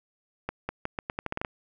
accelerating click train, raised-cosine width 0.5 ms, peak -15 dBFS, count 11, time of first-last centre 0.49-1.448 s, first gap 200 ms, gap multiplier 0.82, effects none

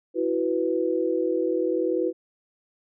sine chord, E suspended second, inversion none, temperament equal, 329.6 / 370 / 493.9 Hz, E4 / F#4 / B4, 0 / 0 / 0 cents, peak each -26 dBFS, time 0.14-2.13 s, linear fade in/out 50 ms, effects none

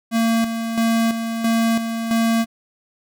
square tone with tremolo, 227.8 Hz, A#3, 40 cents flat, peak -16 dBFS, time 0.11-2.46 s, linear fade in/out 50 ms, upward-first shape square, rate 1.5 Hz, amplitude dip 55%, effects none

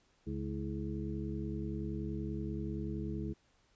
harmonic tone with a mistuned harmonic, 70.5 Hz, C#2, 30 cents sharp, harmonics 1 / 2 / 3 / 5 / 6, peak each -41 / -41 / -41 / -42 / -47 dBFS, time 0.26-3.34 s, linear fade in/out 20 ms, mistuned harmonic 5, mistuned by -130 cents, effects pink hiss -71 dBFS RMS until 3.75 s + resampled to 16000 Hz

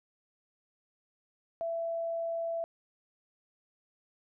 sine tone, 667 Hz, E5, 20 cents sharp, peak -31 dBFS, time 1.61-2.64 s, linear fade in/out 0 ms, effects none

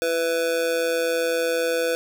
square tone with amplitude modulation, 497.9 Hz, B4, 14 cents sharp, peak -18 dBFS, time 0.02-1.95 s, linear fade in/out 0 ms, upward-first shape sine, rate 164 Hz, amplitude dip 75%, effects none

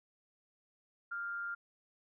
sine tone with amplitude modulation, 1396.9 Hz, F6, in tune, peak -35 dBFS, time 1.11-1.55 s, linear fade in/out 10 ms, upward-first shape sine, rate 187 Hz, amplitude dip 40%, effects none

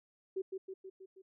sine tone with echo, 380.9 Hz, G4, 50 cents flat, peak -33 dBFS, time 0.36-0.42 s, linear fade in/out 10 ms, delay 160 ms, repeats 5, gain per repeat -4 dB, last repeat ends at 1.22 s, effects none

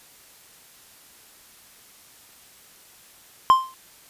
triangle tone with exponential decay, 1046.5 Hz, C6, in tune, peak -6 dBFS, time 3.5-3.74 s, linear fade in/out 0 ms, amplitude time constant 51 ms, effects white hiss -51 dBFS RMS until 4.09 s + resampled to 32000 Hz

